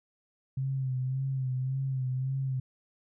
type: tone with vibrato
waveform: sine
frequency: 131.5 Hz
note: C3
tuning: 9 cents sharp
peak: -28 dBFS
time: 0.57-2.6 s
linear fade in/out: 5 ms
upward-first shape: sine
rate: 1.8 Hz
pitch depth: 47 cents each way
effects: none